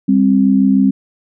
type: tone pair together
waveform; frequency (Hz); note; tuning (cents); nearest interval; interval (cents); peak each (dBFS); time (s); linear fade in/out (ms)
sine; 198.02 / 264.7; G3 / C4; +18 / +20; perfect fourth; 502; -11; 0.08-0.91; 10
effects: none